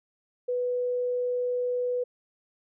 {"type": "tone", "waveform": "sine", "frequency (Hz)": 493.9, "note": "B4", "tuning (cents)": 0, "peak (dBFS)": -25, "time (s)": [0.48, 2.04], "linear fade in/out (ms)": 10, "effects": []}